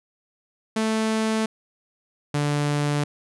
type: tone pair in turn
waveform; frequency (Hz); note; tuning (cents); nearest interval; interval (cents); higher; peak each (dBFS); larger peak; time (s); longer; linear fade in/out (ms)
sawtooth; 220 / 146.2; A3 / D3; 0 / -7; perfect fifth; 707; first; -17; neither; 0.76-1.46 / 2.34-3.04; neither; 5
effects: resampled to 24000 Hz